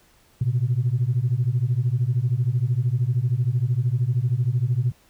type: beating tone pair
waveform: sine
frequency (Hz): 116.54 / 129.54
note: A#2 / C3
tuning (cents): 0 / -17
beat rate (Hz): 13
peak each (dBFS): -21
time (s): 0.41-4.92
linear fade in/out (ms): 5
effects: tanh soft clip ceiling -13 dBFS + pink hiss -58 dBFS RMS until 5.09 s